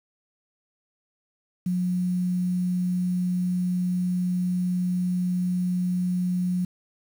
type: tone with quantisation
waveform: sine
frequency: 180.2 Hz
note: F#3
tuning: 45 cents flat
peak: -22 dBFS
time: 1.66-6.65 s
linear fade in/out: 5 ms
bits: 8
effects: none